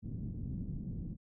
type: low-pass noise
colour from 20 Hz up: white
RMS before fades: -40 dBFS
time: 0.02-1.17 s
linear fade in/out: 50 ms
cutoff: 210 Hz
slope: 24 dB/octave
effects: none